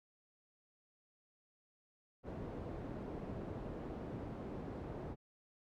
white low-pass noise, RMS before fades -45 dBFS, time 2.23-5.16 s, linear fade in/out 50 ms, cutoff 400 Hz, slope 12 dB/octave, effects none

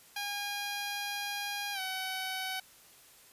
10% pulse tone with pitch glide, 814 to 755.1 Hz, G#5 to F#5, -35 to +35 cents, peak -26 dBFS, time 0.16-2.6 s, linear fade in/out 5 ms, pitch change -130 cents, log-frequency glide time 1.73-1.8 s, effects white hiss -58 dBFS RMS until 3.32 s + resampled to 32000 Hz

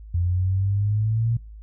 sine exponential sweep, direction up, 85.8 to 117.6 Hz, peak -19 dBFS, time 0.14-1.37 s, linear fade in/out 5 ms, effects noise-tail reverb RT60 0.3 s tail -23 dB re dry + added 53 Hz sine -38 dBFS peak until 1.62 s

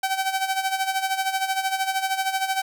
sawtooth tone with tremolo, 768 Hz, G5, 36 cents flat, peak -16 dBFS, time 0.03-2.62 s, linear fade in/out 5 ms, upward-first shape sine, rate 13 Hz, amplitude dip 70%, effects none

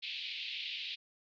pink band-pass noise, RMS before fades -41 dBFS, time 0.02-0.96 s, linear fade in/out 20 ms, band 2400 to 4200 Hz, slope 48 dB/octave, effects none

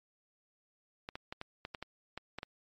clicks, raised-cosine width 0.3 ms, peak -24 dBFS, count 10, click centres 1.089 / 1.155 / 1.325 / 1.414 / 1.651 / 1.748 / 1.826 / 2.176 / 2.386 / 2.431 s, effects MP3 48 kbps

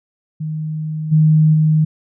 sine tone with level steps, 155.56 Hz, D#3, in tune, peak -20 / -8 / -10 dBFS, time 0.4-1.85 s, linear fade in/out 10 ms, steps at 1.11 / 1.53 s, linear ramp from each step 20 ms, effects none

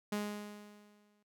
sawtooth tone with exponential decay, 207.7 Hz, G#3, in tune, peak -29 dBFS, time 0.12-1.23 s, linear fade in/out 5 ms, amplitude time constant 240 ms, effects noise-tail reverb RT60 0.1 s tail -20 dB re dry

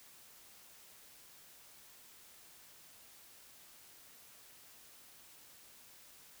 silence, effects white hiss -59 dBFS RMS until 6.4 s

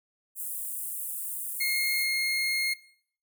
pink high-pass noise, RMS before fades -35 dBFS, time 0.35-2.07 s, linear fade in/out 50 ms, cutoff 8700 Hz, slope 48 dB/octave
30% pulse tone, 2143 Hz, C7, 41 cents sharp, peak -23 dBFS, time 1.6-2.74 s, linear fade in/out 10 ms
effects noise-tail reverb RT60 0.6 s tail -18 dB re dry

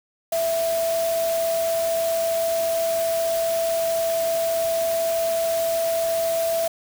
sine tone in noise, 663 Hz, E5, 10 cents sharp, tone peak -20 dBFS, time 0.32-6.68 s, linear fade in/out 5 ms, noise white, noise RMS -32 dBFS, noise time 0.32-6.68 s, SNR +9 dB, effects none

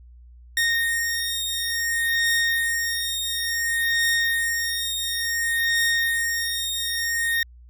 sawtooth beating tone pair, 1851 / 1851.57 Hz, A#6 / A#6, -13 / -12 cents, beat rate 0.57 Hz, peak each -21 dBFS, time 0.57-7.43 s, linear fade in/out 2 ms, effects added 60 Hz sine -44 dBFS peak until 7.69 s

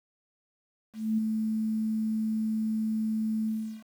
sine tone with ADSR envelope, 219.1 Hz, A3, 7 cents flat, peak -22 dBFS, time 0.93-3.84 s, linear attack 250 ms, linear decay 9 ms, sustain -4 dB, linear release 360 ms, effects 9-bit

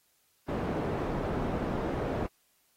white low-pass noise, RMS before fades -32 dBFS, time 0.48-2.27 s, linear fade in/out 10 ms, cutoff 530 Hz, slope 12 dB/octave, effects white hiss -70 dBFS RMS until 2.76 s + AAC 48 kbps

